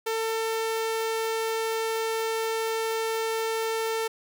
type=tone; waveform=sawtooth; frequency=447.9 Hz; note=A4; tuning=31 cents sharp; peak=-22 dBFS; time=0.06-4.08 s; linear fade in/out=10 ms; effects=none